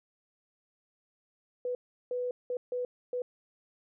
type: tone bursts at uneven times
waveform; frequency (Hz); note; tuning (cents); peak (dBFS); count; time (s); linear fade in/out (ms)
sine; 494.9; B4; +4; -30; 5; 1.65-1.75 / 2.11-2.31 / 2.5-2.57 / 2.72-2.85 / 3.13-3.22; 2
effects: none